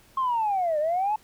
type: linear two-way sweep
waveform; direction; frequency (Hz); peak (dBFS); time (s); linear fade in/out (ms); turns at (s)
sine; down then up; 1081 to 587.3 to 877; -21; 0.17-1.16; 5; 0.79
effects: tanh soft clip ceiling -18 dBFS + pink hiss -57 dBFS RMS until 1.23 s